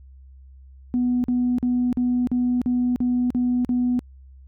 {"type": "tone bursts", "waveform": "sine", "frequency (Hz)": 246.9, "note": "B3", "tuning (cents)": 0, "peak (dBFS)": -17, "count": 9, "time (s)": [0.94, 3.992], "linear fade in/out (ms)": 0, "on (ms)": 300, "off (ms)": 44, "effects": ["tanh soft clip ceiling -14 dBFS", "added 66 Hz sine -43 dBFS peak until 4.47 s"]}